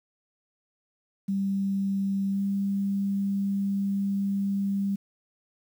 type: tone with pitch glide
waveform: sine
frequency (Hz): 196 to 198.05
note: G3 to G3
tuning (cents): 0 to +18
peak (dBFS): -24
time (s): 1.28-4.96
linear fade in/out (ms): 10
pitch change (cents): +18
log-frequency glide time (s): 2.32-2.4
effects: 9-bit